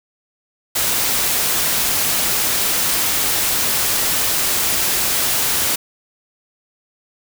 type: noise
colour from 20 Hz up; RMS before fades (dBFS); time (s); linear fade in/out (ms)
white; -18; 0.75-5.76; 10
effects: none